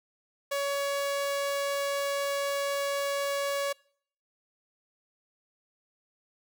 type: tone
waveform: sawtooth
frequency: 562 Hz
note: C#5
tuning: 24 cents sharp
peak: -24 dBFS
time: 0.51-3.73 s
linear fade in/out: 10 ms
effects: noise-tail reverb RT60 0.6 s tail -25 dB re dry